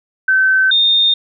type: tone pair in turn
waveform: sine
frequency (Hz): 1536 / 3653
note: G6 / A#7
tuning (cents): -36 / -36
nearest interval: octave + minor third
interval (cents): 1500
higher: second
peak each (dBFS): -9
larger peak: neither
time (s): 0.28-0.71 / 0.71-1.14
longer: neither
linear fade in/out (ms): 5
effects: none